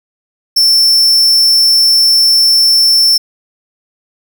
45% pulse tone, 5380 Hz, E8, 34 cents sharp, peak -6 dBFS, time 0.56-3.18 s, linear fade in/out 10 ms, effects none

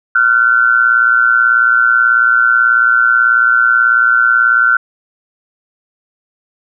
sine tone pair together, 1387.7 / 1506 Hz, F6 / F#6, -11 / +30 cents, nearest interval minor second, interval 141 cents, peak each -10 dBFS, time 0.15-4.77 s, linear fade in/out 5 ms, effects none

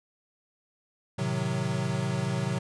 square chord, A diminished seventh, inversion none, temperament equal, 110 / 130.81 / 155.56 / 185 Hz, A2 / C3 / Eb3 / Gb3, 0 / 0 / 0 / 0 cents, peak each -36 / -31 / -35 / -33 dBFS, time 1.18-2.59 s, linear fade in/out 10 ms, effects resampled to 22050 Hz

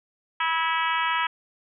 harmonic tone with a mistuned harmonic, 325.1 Hz, E4, 24 cents flat, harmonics 3 / 4 / 5 / 6 / 7 / 8 / 9 / 10, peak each -26 / -28 / -30 / -32 / -33 / -34 / -35 / -36 dBFS, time 0.4-1.27 s, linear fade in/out 5 ms, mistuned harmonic 5, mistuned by +27 cents, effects none

